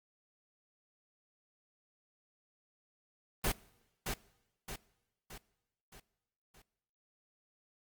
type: noise with echo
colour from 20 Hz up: pink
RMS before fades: -31 dBFS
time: 3.44-3.52 s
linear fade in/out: 5 ms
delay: 620 ms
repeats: 5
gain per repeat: -6 dB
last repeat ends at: 6.62 s
effects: noise-tail reverb RT60 1.0 s tail -22 dB re dry + Opus 24 kbps